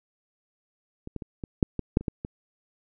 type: clicks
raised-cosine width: 3 ms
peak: -24 / -20 / -23 / -21 / -6 / -15 / -6 / -25 / -14 / -19 dBFS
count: 10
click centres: 1.074 / 1.163 / 1.222 / 1.438 / 1.628 / 1.793 / 1.971 / 2.01 / 2.082 / 2.249 s
effects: none